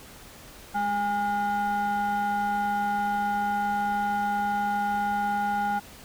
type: tone with frequency modulation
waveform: sine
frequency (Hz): 817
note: G#5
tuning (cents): -29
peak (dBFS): -22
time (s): 0.74-5.8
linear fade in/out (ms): 20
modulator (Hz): 611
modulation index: 0.69
effects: tanh soft clip ceiling -21 dBFS + pink hiss -47 dBFS RMS until 6.04 s